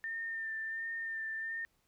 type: tone with vibrato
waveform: sine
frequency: 1802 Hz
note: A6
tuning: 41 cents sharp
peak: -36 dBFS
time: 0.04-1.65 s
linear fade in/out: 0 ms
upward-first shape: sine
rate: 1.4 Hz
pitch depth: 23 cents each way
effects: pink hiss -75 dBFS RMS until 1.87 s